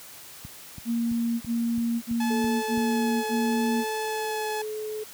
click train, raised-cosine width 5 ms, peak -26 dBFS, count 8, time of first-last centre 0.45-2.776 s, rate 3.01 Hz
sine tone bursts, 233.1 Hz, A#3, in tune, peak -23 dBFS, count 5, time 0.85-3.846 s, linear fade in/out 50 ms, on 560 ms, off 49 ms
sawtooth tone with vibrato, 859 Hz, A5, 42 cents flat, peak -26 dBFS, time 2.2-4.62 s, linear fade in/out 5 ms, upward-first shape sine, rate 0.77 Hz, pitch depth 13 cents each way
sine tone with pitch glide, 436.8 to 430 Hz, A4 to A4, -13 to -40 cents, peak -30 dBFS, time 2.3-5.04 s, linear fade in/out 10 ms, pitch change -27 cents, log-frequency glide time 4.29-4.53 s
effects white hiss -45 dBFS RMS until 5.13 s + high-pass 60 Hz 12 dB/octave

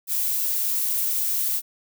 violet noise, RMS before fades -24 dBFS, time 0.07-1.62 s, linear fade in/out 50 ms, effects none

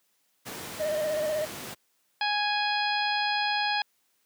pink noise, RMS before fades -38 dBFS, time 0.45-1.75 s, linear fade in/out 20 ms
triangle tone with vibrato, 614 Hz, D#5, 23 cents flat, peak -24 dBFS, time 0.79-1.46 s, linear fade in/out 20 ms, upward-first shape square, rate 16 Hz, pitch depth 36 cents each way
harmonic tone, 830.6 Hz, G#5, in tune, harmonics 1 / 2 / 3 / 4 / 5 / 6, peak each -28 / -31 / -33 / -34 / -35 / -36 dBFS, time 2.21-3.82 s, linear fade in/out 2 ms
effects white hiss -71 dBFS RMS until 4.25 s + high-pass 150 Hz 12 dB/octave

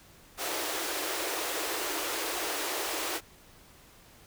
pink high-pass noise, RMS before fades -33 dBFS, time 0.37-3.21 s, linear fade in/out 50 ms, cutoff 300 Hz, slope 96 dB/octave, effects pink hiss -56 dBFS RMS until 4.26 s

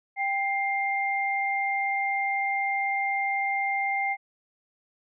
sine tone pair together, 789 / 2106 Hz, G5 / C7, +11 / +11 cents, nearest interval octave + perfect fourth, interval 1700 cents, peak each -27 dBFS, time 0.16-4.17 s, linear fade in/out 50 ms, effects none

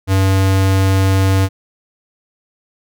square tone, 96 Hz, G2, 36 cents flat, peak -11 dBFS, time 0.07-1.49 s, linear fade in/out 50 ms, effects none

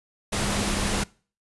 sine tone in noise, 202.3 Hz, G#3, 45 cents flat, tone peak -32 dBFS, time 0.32-1.04 s, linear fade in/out 10 ms, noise pink, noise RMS -26 dBFS, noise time 0.32-1.04 s, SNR -9 dB, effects noise-tail reverb RT60 0.4 s tail -23 dB re dry + resampled to 24000 Hz

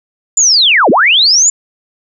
sine linear two-way sweep, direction down then up, 7210 to 185 to 7210 Hz, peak -5 dBFS, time 0.37-1.5 s, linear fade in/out 5 ms, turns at 0.9 s, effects none

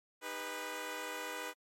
10% pulse chord, Eb augmented, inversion none, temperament equal with one note detuned, 311.1 / 402.1 / 493.9 Hz, Eb4 / G4 / B4, 0 / +44 / 0 cents, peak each -38 / -38 / -33 dBFS, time 0.21-1.54 s, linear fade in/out 50 ms, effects MP3 64 kbps

